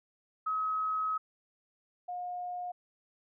sine tone pair in turn, 1276 / 716.1 Hz, D#6 / F5, +43 / +43 cents, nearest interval minor seventh, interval 1000 cents, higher first, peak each -29 / -35 dBFS, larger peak first, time 0.46-1.18 / 2.08-2.72 s, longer first, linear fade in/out 10 ms, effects none

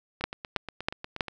two click trains, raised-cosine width 0.3 ms, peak -9 / -20 dBFS, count 4 / 10, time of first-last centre 0.24-1.208 / 0.21-1.283 s, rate 3.1 / 8.39 Hz, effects none

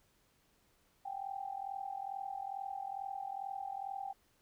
sine tone with amplitude modulation, 784 Hz, G5, in tune, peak -35 dBFS, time 1.05-4.13 s, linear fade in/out 10 ms, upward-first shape sine, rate 42.3 Hz, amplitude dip 85%, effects pink hiss -72 dBFS RMS until 4.41 s

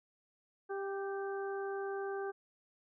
harmonic tone with a mistuned harmonic, 394 Hz, G4, 9 cents sharp, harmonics 1 / 2 / 3 / 4, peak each -37 / -44 / -49 / -47 dBFS, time 0.69-2.32 s, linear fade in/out 20 ms, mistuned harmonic 4, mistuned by -21 cents, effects none

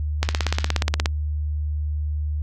click train, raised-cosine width 0.2 ms, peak -3 dBFS, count 15, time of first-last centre 0.23-1.058 s, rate 16.9 Hz, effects added 75 Hz sine -22 dBFS peak until 2.42 s + Opus 48 kbps

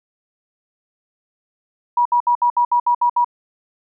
sine tone bursts, 964 Hz, B5, 42 cents flat, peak -12 dBFS, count 9, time 1.97-3.246 s, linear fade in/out 5 ms, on 84 ms, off 65 ms, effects none

